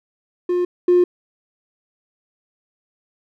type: tone pair in turn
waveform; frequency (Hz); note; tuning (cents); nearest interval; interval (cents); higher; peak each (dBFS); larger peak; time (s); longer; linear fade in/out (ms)
triangle; 355.9 / 355.9; F4 / F4; +33 / +33; unison; 0; neither; -14 / -7; second; 0.49-0.65 / 0.88-1.04; neither; 5
effects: tanh soft clip ceiling -7 dBFS